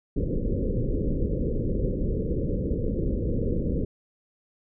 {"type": "low-pass noise", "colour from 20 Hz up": "pink", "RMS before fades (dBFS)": -26, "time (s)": [0.16, 3.85], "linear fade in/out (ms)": 5, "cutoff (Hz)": 540, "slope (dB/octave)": 96, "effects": []}